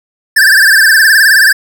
square tone with vibrato, 1661.2 Hz, G#6, in tune, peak -4 dBFS, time 0.36-1.53 s, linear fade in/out 10 ms, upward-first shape sine, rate 19 Hz, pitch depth 130 cents each way, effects none

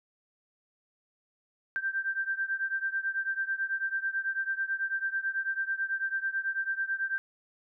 sine beating tone pair, 1568 / 1577.1 Hz, G6 / G6, 0 / +10 cents, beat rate 9.1 Hz, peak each -31 / -33 dBFS, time 1.76-7.18 s, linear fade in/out 0 ms, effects none

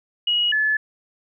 sine tone pair in turn, 2901 / 1724.9 Hz, F#7 / A6, -35 / -35 cents, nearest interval major sixth, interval 900 cents, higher first, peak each -17 dBFS, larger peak neither, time 0.27-0.52 / 0.52-0.77 s, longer neither, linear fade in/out 5 ms, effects none

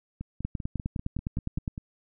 two click trains, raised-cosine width 5 ms, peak -23 / -17 dBFS, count 9 / 13, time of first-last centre 0.21-1.779 / 0.45-1.678 s, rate 5.1 / 9.77 Hz, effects none

